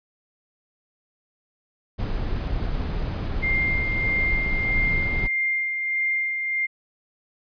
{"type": "noise", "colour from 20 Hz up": "brown", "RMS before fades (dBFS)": -26, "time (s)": [1.98, 5.28], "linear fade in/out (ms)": 20}
{"type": "tone with tremolo", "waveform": "sine", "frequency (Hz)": 2107, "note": "C7", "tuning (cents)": 12, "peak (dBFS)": -20, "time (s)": [3.42, 6.67], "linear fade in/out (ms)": 20, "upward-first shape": "sine", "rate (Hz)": 1.6, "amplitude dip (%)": 40}
{"effects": ["resampled to 11025 Hz"]}